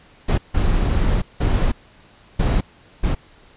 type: noise bursts at uneven times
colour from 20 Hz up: brown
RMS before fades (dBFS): -17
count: 5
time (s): 0.28-0.38 / 0.54-1.22 / 1.4-1.72 / 2.39-2.61 / 3.03-3.15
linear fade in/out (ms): 10
effects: pink hiss -50 dBFS RMS until 3.56 s + resampled to 8000 Hz